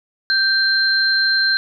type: tone pair together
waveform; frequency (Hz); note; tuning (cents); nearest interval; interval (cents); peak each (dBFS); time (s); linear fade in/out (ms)
sine; 1568 / 4148; G6 / C8; 0 / -16; octave + perfect fourth; 1684; -16 / -17; 0.3-1.57; 0
effects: none